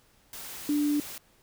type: tone in noise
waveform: sine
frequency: 293.5 Hz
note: D4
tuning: 1 cent flat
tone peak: -23 dBFS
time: 0.69-1 s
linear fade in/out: 2 ms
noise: white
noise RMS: -41 dBFS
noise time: 0.33-1.18 s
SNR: +15 dB
effects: pink hiss -63 dBFS RMS until 1.42 s